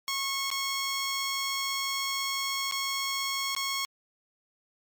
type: tone with dropouts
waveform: 10% pulse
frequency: 1094 Hz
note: C#6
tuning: 23 cents flat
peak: -20 dBFS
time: 0.08-3.85 s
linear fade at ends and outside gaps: 0 ms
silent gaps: 0.503-0.514 / 2.712-2.722 / 3.55-3.564 s
effects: MP3 96 kbps